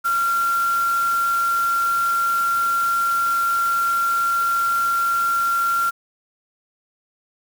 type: tone in noise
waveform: sine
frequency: 1376 Hz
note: F6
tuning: 26 cents flat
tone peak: -17 dBFS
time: 0.04-5.91 s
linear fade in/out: 20 ms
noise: white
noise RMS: -34 dBFS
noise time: 0.04-5.91 s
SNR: +14 dB
effects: none